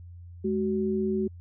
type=tone pair together; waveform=sine; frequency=211.2 / 375.4 Hz; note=G#3 / F#4; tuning=+29 / +25 cents; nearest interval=minor seventh; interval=996 cents; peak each=-27 dBFS; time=0.44-1.28 s; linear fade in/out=10 ms; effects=added 87 Hz sine -42 dBFS peak until 1.4 s